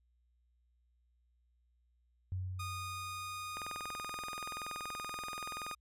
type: tone with exponential decay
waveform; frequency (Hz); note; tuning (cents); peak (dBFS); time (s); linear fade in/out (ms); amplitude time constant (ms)
sine; 92.5; F#2; 0; -34; 2.32-4.26; 0; 420
type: tone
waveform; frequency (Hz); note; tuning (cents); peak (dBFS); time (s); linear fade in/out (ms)
sawtooth; 1232; D#6; -17; -37; 2.59-5.75; 10
type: click train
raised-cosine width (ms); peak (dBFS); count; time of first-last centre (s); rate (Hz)
0.5; -29; 46; 3.57-5.713; 21
effects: added 60 Hz sine -70 dBFS peak until 5.8 s + resampled to 32000 Hz